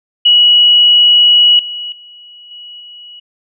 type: tone with level steps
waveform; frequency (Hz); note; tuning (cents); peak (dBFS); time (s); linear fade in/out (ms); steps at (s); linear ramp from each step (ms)
sine; 2925; F#7; -21; -4 / -20 / -34 / -29 / -31; 0.25-3.2; 10; 1.59 / 1.92 / 2.51 / 2.8; 2
effects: none